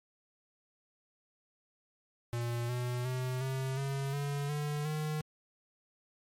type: tone with pitch steps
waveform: square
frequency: 118.8 / 123.2 / 127.77 / 132.5 / 137.41 / 142.51 / 147.79 / 153.27 Hz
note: A#2 / B2 / C3 / C3 / C#3 / C#3 / D3 / D#3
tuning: +33 / -4 / -41 / +22 / -15 / +48 / +11 / -26 cents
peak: -33 dBFS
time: 2.33-5.21 s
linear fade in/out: 0 ms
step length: 360 ms
effects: MP3 64 kbps